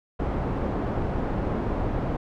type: low-pass noise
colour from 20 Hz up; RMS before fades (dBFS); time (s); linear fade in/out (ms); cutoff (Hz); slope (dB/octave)
pink; -27; 0.19-2.17; 10; 850; 12
effects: none